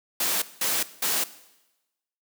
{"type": "noise bursts", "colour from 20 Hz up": "white", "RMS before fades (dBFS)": -25, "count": 3, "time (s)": [0.2, 1.24], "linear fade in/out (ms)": 5, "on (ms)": 220, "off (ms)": 190, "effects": ["noise-tail reverb RT60 1.0 s tail -17 dB re dry", "high-pass 200 Hz 12 dB/octave"]}